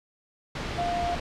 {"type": "tone in noise", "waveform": "sine", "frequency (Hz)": 698.5, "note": "F5", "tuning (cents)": 0, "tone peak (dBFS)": -26, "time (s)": [0.78, 1.15], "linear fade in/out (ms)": 5, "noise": "pink", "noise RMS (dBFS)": -32, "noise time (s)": [0.55, 1.2], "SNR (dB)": 3, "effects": ["low-pass 4000 Hz 12 dB/octave"]}